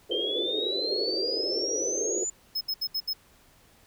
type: band-pass noise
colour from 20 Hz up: white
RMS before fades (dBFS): -32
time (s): 0.09-2.25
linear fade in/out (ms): 20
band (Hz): 340 to 510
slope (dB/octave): 48
type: exponential sweep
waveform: sine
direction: up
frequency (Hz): 3126 to 7090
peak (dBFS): -28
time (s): 0.11-2.3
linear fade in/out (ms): 5
type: tone bursts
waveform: square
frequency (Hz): 5170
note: E8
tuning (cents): -34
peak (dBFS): -27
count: 5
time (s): 2.55-3.135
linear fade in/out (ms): 10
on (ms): 61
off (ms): 70
effects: pink hiss -59 dBFS RMS until 3.86 s